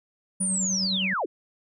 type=tone with tremolo; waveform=triangle; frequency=190 Hz; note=F#3; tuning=46 cents sharp; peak=-25 dBFS; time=0.4-1.14 s; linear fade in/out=10 ms; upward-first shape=sine; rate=9.7 Hz; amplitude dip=40%
type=linear sweep; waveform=sine; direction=down; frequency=9670 to 261.6 Hz; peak=-24 dBFS; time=0.4-1.26 s; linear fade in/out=10 ms
effects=none